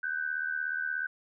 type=tone pair together; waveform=sine; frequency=1502.2 / 1579 Hz; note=F#6 / G6; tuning=+26 / +12 cents; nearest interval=minor second; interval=86 cents; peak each=-32 / -34 dBFS; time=0.03-1.07 s; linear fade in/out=5 ms; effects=none